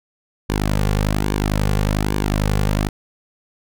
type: tone with flanger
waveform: sawtooth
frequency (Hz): 51.1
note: G#1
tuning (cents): -27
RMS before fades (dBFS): -19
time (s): 0.49-2.89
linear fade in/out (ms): 10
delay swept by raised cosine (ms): 1.5 to 3.2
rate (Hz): 1.2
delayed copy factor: -0.65
effects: none